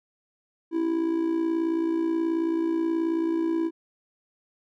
triangle tone with amplitude modulation, 329.6 Hz, E4, in tune, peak -18 dBFS, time 0.71-3.71 s, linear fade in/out 50 ms, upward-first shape sine, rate 58.6 Hz, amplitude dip 60%, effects none

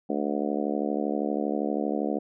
harmonic tone, 72.6 Hz, D2, 19 cents flat, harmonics 3 / 4 / 5 / 6 / 7 / 8 / 9 / 10, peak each -31 / -30 / -34 / -34 / -34 / -37 / -37 / -37 dBFS, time 0.09-2.19 s, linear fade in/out 10 ms, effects none

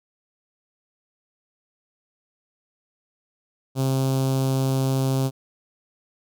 sawtooth tone with notch filter, 133.2 Hz, C3, 31 cents sharp, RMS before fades -22 dBFS, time 3.75-5.31 s, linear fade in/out 50 ms, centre 1900 Hz, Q 0.57, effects none

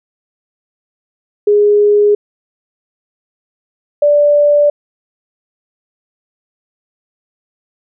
sine tone pair in turn, 413.9 / 585.3 Hz, G#4 / D5, -6 / -6 cents, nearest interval tritone, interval 600 cents, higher second, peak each -6 dBFS, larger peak neither, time 1.47-2.15 / 4.02-4.7 s, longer neither, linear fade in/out 5 ms, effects none

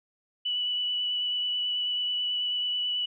sine tone with vibrato, 2960 Hz, F#7, in tune, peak -26 dBFS, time 0.45-3.06 s, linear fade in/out 10 ms, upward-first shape sine, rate 9.2 Hz, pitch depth 12 cents each way, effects none

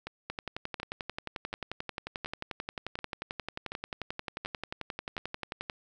two click trains, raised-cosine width 0.3 ms, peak -21 / -19 dBFS, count 8 / 62, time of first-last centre 0.07-5.179 / 0.3-5.698 s, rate 1.37 / 11.3 Hz, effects none

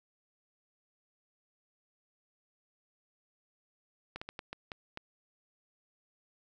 slowing click train, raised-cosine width 0.3 ms, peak -24 dBFS, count 7, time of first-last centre 4.16-4.974 s, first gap 55 ms, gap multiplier 1.36, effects none

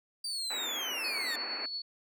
35% pulse linear sweep, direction down, 4703 to 1760 Hz, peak -32 dBFS, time 0.24-1.36 s, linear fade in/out 5 ms
white band-pass noise, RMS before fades -42 dBFS, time 0.5-1.66 s, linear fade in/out 5 ms, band 230 to 2600 Hz, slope 96 dB/octave
sine tone with tremolo, 4417 Hz, C#8, 7 cents flat, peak -33 dBFS, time 1.04-1.82 s, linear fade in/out 5 ms, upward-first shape triangle, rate 8.7 Hz, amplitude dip 45%
effects none

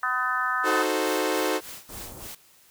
harmonic tone, 252.5 Hz, B3, 39 cents sharp, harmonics 3 / 4 / 5 / 6 / 7, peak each -36 / -32 / -26 / -29 / -31 dBFS, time 0.03-0.83 s, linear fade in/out 2 ms
sawtooth chord, D# diminished seventh, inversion none, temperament equal, 311.1 / 370 / 440 / 523.3 Hz, D#4 / F#4 / A4 / C5, 0 / 0 / 0 / 0 cents, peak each -25 dBFS, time 0.63-1.61 s, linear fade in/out 50 ms
white noise with tremolo, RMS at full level -39 dBFS, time 1.05-2.35 s, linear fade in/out 5 ms, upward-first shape sine, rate 3.4 Hz, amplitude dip 85%
pink band-stop noise, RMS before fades -42 dBFS, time 1.89-2.27 s, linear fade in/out 2 ms, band 1200 to 6800 Hz, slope 24 dB/octave
effects white hiss -57 dBFS RMS until 2.7 s

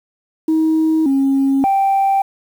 sine tone with pitch steps, 317.4 / 272.2 / 783 Hz, D#4 / C#4 / G5, +35 / -31 / -2 cents, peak -10 dBFS, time 0.48-2.22 s, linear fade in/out 5 ms, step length 580 ms, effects tanh soft clip ceiling -9 dBFS + 7-bit

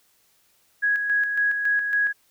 sine tone with tremolo, 1661.2 Hz, G#6, in tune, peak -18 dBFS, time 0.82-2.13 s, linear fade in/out 20 ms, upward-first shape square, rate 3.6 Hz, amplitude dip 45%, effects white hiss -63 dBFS RMS until 2.3 s

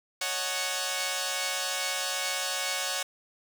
5% pulse chord, D# half-diminished seventh, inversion third, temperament equal, 554.4 / 622.3 / 740 / 880 Hz, C#5 / D#5 / F#5 / A5, 0 / 0 / 0 / 0 cents, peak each -21 / -27 / -21 / -27 dBFS, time 0.21-3.03 s, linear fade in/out 5 ms, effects none

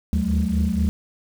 sine tone cluster, 74.3 / 78.5 / 186.2 / 215.5 Hz, D2 / D#2 / F#3 / A3, +21 / +16 / +11 / -36 cents, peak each -23 dBFS, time 0.13-0.89 s, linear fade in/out 0 ms, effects tanh soft clip ceiling -11 dBFS + 7-bit

